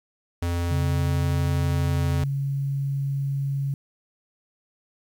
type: tone with pitch glide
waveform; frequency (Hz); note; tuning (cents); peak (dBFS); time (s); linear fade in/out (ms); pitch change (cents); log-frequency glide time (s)
square; 86.3 to 85.75; F2 to F2; -20 to -31; -24; 0.42-2.24; 5; -11; 1.66-2.12
type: tone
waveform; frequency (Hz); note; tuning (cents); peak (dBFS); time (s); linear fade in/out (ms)
sine; 138.59; C#3; 0; -23; 0.71-3.74; 2
effects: 9-bit